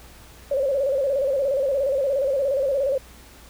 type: tone with vibrato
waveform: sine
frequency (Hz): 546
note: C#5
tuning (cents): -26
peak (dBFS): -19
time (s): 0.51-2.98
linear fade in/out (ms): 5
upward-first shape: square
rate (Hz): 17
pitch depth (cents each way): 72
effects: added 60 Hz sine -48 dBFS peak until 3.49 s + pink hiss -48 dBFS RMS until 3.49 s